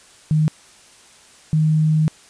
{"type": "tone pair in turn", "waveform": "sine", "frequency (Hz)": [154.7, 155.78], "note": ["D#3", "D#3"], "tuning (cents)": [-10, 2], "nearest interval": "unison", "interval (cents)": 12, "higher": "second", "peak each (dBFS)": -13, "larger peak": "neither", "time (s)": [[0.31, 0.48], [1.53, 2.08]], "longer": "second", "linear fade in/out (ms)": 0, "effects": ["white hiss -48 dBFS RMS until 2.29 s", "resampled to 22050 Hz"]}